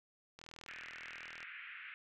click train, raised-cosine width 0.2 ms, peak -34 dBFS, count 43, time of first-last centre 0.39-1.43 s, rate 40.4 Hz
white band-pass noise, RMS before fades -50 dBFS, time 0.68-1.94 s, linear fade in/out 0 ms, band 1400 to 2600 Hz, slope 48 dB/octave
effects none

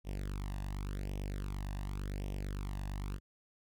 sawtooth tone with flanger, 48.84 Hz, G1, 6 cents flat, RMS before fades -39 dBFS, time 0.04-3.2 s, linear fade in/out 50 ms, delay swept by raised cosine 0.34 to 1.12 ms, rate 0.89 Hz, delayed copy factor +0.8, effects none

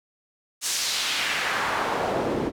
pink noise with band-pass filter sweep, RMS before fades -26 dBFS, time 0.61-2.52 s, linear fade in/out 50 ms, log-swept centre 7300 to 300 Hz, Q 1.2, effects none

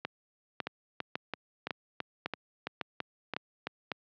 two click trains, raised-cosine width 0.3 ms, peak -17 / -16 dBFS, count 10 / 8, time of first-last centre 0.67-3.67 / 0.05-3.917 s, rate 3 / 1.81 Hz, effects high-pass 150 Hz 12 dB/octave + low-pass 4000 Hz 12 dB/octave

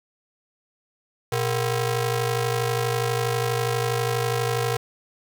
sawtooth ring-modulated tone, 293.7 Hz, D4, in tune, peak -15 dBFS, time 1.32-4.77 s, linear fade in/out 5 ms, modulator 173 Hz, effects 8-bit

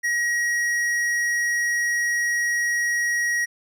sine tone with tanh clipping, 1900 Hz, A#6, 33 cents sharp, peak -22 dBFS, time 0.03-3.46 s, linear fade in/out 20 ms, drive 12 dB, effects none

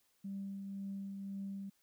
sine tone with tremolo, 196.6 Hz, G3, 5 cents sharp, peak -38 dBFS, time 0.24-1.7 s, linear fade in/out 10 ms, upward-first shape triangle, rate 1.9 Hz, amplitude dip 35%, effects tanh soft clip ceiling -34 dBFS + white hiss -75 dBFS RMS until 1.82 s

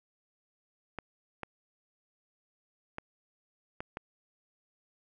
clicks, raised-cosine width 0.5 ms, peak -22 dBFS, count 5, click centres 0.987 / 1.433 / 2.984 / 3.805 / 3.971 s, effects none

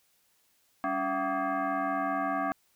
sine tone with frequency modulation, 196 Hz, G3, in tune, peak -27 dBFS, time 0.84-2.52 s, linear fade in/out 0 ms, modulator 477 Hz, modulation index 2.7, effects white hiss -69 dBFS RMS until 2.75 s

